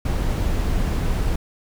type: noise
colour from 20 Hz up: brown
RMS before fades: -21 dBFS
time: 0.05-1.36 s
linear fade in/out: 5 ms
effects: none